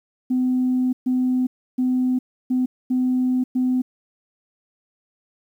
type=tone bursts at uneven times; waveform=sine; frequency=254 Hz; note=B3; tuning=49 cents sharp; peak=-16 dBFS; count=6; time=0.3-0.93 / 1.06-1.47 / 1.78-2.19 / 2.5-2.66 / 2.9-3.44 / 3.55-3.82 s; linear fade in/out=10 ms; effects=tanh soft clip ceiling -13 dBFS + 9-bit